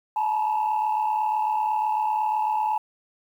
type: tone cluster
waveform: sine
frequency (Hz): 861 / 929 / 967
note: A5 / A#5 / B5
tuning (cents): -38 / -6 / -37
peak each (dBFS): -21 / -30 / -28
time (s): 0.16-2.78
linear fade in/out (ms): 5
effects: tanh soft clip ceiling -17 dBFS + 9-bit